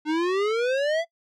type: exponential sweep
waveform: square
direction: up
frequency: 299.3 to 684 Hz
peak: -22 dBFS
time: 0.05-1.05 s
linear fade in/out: 50 ms
effects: noise-tail reverb RT60 0.1 s tail -21 dB re dry + low-pass 4000 Hz 12 dB/octave